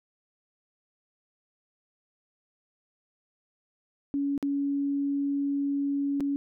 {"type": "tone with dropouts", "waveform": "sine", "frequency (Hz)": 281.3, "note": "C#4", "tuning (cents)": 26, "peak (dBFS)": -25, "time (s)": [4.14, 6.36], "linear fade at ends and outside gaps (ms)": 0, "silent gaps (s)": [[4.378, 4.427], [6.2, 6.206]], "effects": []}